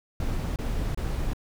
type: noise bursts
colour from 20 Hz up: brown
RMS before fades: -28 dBFS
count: 3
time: 0.2-1.334 s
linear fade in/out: 2 ms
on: 360 ms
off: 27 ms
effects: none